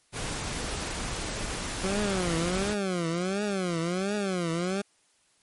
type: noise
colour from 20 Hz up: pink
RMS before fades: -33 dBFS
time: 0.12-2.76 s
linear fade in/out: 50 ms
type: tone with vibrato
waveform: 20% pulse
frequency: 185 Hz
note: F#3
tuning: in tune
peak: -22 dBFS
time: 1.83-4.82 s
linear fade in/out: 10 ms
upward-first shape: triangle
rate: 1.4 Hz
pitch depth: 230 cents each way
effects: white hiss -66 dBFS RMS until 5.42 s + MP3 48 kbps